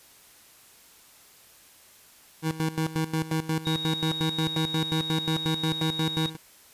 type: tone with tremolo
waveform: 25% pulse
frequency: 159.2 Hz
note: D#3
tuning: 40 cents sharp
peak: -20 dBFS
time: 2.42-6.37 s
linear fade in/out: 50 ms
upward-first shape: square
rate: 5.6 Hz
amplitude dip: 80%
type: tone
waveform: sine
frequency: 3767 Hz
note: A#7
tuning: 17 cents sharp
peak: -30 dBFS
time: 3.65-6.3 s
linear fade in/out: 10 ms
effects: white hiss -54 dBFS RMS until 6.73 s + resampled to 32000 Hz